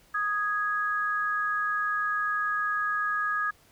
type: tone pair together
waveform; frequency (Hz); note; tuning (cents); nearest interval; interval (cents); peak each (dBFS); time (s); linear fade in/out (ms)
sine; 1244.5 / 1661.2; D#6 / G#6; 0 / 0; perfect fourth; 500; -28; 0.14-3.51; 10
effects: pink hiss -60 dBFS RMS until 3.71 s